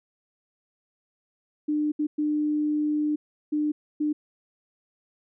sine tone bursts at uneven times, 300 Hz, D4, 37 cents sharp, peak -22 dBFS, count 5, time 1.68-1.92 / 1.99-2.07 / 2.18-3.16 / 3.52-3.72 / 4-4.13 s, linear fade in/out 10 ms, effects none

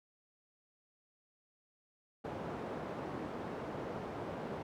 white band-pass noise, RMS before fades -42 dBFS, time 2.24-4.63 s, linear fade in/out 10 ms, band 100 to 650 Hz, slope 12 dB/octave, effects none

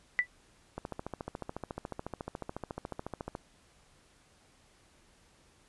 sine tone with exponential decay, 1975.5 Hz, B6, in tune, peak -19 dBFS, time 0.19-0.27 s, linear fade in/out 0 ms, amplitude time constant 16 ms
click train, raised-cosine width 1 ms, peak -23 dBFS, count 37, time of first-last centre 0.78-3.351 s, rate 14 Hz
effects pink hiss -64 dBFS RMS until 5.68 s + resampled to 24000 Hz

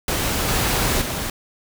pink noise with level steps, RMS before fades -22 / -20 / -26 dBFS, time 0.08-1.3 s, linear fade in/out 2 ms, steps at 0.48 / 1.01 s, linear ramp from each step 10 ms, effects none

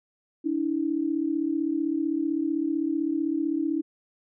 sine tone pair together, 288.5 / 324.2 Hz, D4 / E4, -31 / -29 cents, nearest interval major second, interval 202 cents, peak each -27 / -26 dBFS, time 0.44-3.82 s, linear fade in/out 20 ms, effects none

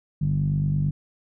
10% pulse tone with low-pass filter, 49 Hz, G1, in tune, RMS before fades -23 dBFS, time 0.21-0.91 s, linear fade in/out 10 ms, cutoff 160 Hz, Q 7.4, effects none

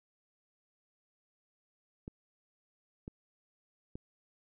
clicks, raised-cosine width 3 ms, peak -29 dBFS, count 3, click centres 2.079 / 3.079 / 3.955 s, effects none

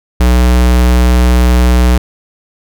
square tone, 61.4 Hz, B1, 9 cents flat, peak -6 dBFS, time 0.2-1.98 s, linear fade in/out 5 ms, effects none

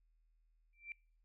sine tone with exponential growth, 2349 Hz, D7, in tune, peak -40 dBFS, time 0.73-0.92 s, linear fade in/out 1 ms, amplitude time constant 41 ms, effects noise-tail reverb RT60 0.5 s tail -26 dB re dry + added 40 Hz sine -70 dBFS peak until 1.24 s

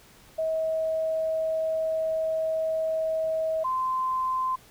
sine tone pair in turn, 640 / 1035.5 Hz, D#5 / C6, +49 / -18 cents, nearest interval minor sixth, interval 833 cents, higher second, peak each -24 / -24 dBFS, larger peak neither, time 0.38-3.64 / 3.64-4.56 s, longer first, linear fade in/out 10 ms, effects pink hiss -54 dBFS RMS until 4.7 s

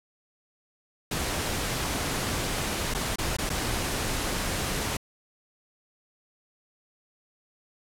pink noise with dropouts, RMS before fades -29 dBFS, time 1.11-4.97 s, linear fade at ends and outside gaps 5 ms, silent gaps 2.94-2.947 / 3.159-3.184 / 3.368-3.385 / 3.494-3.5 s, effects low-pass 12000 Hz 12 dB/octave

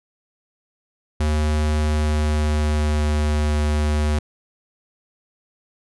square tone with pitch glide, 76.1 to 75.1 Hz, D#2 to D2, -38 to +39 cents, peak -18 dBFS, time 1.2-4.19 s, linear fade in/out 5 ms, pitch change -23 cents, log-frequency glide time 1.81-3.32 s, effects resampled to 24000 Hz

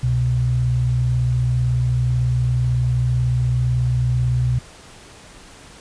sine tone pair together, 65.41 / 123.47 Hz, C2 / B2, 0 / 0 cents, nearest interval major seventh, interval 1100 cents, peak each -24 / -16 dBFS, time 0.03-4.59 s, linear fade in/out 5 ms, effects pink hiss -43 dBFS RMS until 5.8 s + resampled to 22050 Hz

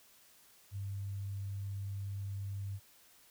sine tone, 99 Hz, G2, 18 cents sharp, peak -37 dBFS, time 0.71-2.8 s, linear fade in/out 50 ms, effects white hiss -63 dBFS RMS until 3.3 s

